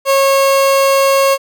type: tone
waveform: 30% pulse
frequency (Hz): 546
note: C#5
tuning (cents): -26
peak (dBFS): -6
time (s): 0.05-1.38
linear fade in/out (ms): 50
effects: none